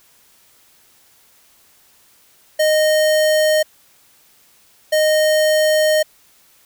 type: tone pair in turn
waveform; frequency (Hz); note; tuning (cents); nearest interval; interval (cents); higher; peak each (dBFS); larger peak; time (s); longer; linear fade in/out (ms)
square; 618 / 618; D#5 / D#5; -12 / -12; unison; 0; neither; -13; neither; 2.59-3.63 / 4.92-6.03; second; 10
effects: white hiss -53 dBFS RMS until 6.65 s